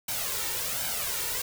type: noise with flanger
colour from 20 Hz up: white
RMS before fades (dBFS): -31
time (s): 0.08-1.42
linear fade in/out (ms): 5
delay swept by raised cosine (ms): 1.3 to 2.21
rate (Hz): 1.3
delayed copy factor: +0.7
effects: none